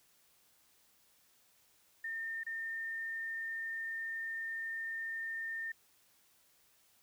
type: tone with dropouts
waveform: sine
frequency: 1814 Hz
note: A#6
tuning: 48 cents flat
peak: -37 dBFS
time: 2.04-5.72 s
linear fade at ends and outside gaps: 5 ms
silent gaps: 2.435-2.464 s
effects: white hiss -69 dBFS RMS until 7.02 s